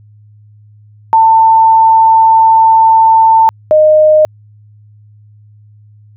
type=tone pair in turn; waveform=sine; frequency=894 / 616.1 Hz; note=A5 / D#5; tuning=+27 / -17 cents; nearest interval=tritone; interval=644 cents; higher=first; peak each=-3 dBFS; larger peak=neither; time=1.13-3.49 / 3.71-4.25 s; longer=first; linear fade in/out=0 ms; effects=added 105 Hz sine -38 dBFS peak until 6.16 s